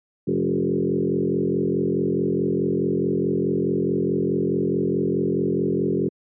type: tone with frequency modulation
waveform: sine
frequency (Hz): 277.2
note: C#4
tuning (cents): 0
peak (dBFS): -18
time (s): 0.27-6.09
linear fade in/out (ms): 10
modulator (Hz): 44.7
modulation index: 3.4
effects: high-pass 150 Hz 12 dB/octave